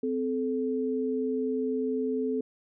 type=tone pair together; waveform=sine; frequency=258.2 / 434.2 Hz; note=C4 / A4; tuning=-23 / -23 cents; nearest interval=major sixth; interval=900 cents; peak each=-29 / -29 dBFS; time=0.03-2.41 s; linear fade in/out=5 ms; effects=none